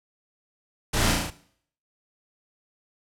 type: noise with echo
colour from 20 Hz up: pink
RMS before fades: -25 dBFS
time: 0.93-1.13 s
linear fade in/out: 10 ms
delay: 35 ms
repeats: 5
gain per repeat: -2 dB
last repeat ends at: 1.305 s
effects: noise-tail reverb RT60 0.6 s tail -17 dB re dry + low-pass 11000 Hz 12 dB/octave